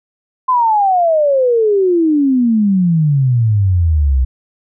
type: exponential sweep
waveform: sine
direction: down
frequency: 1040 to 62.1 Hz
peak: -9 dBFS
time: 0.48-4.25 s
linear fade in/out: 10 ms
effects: none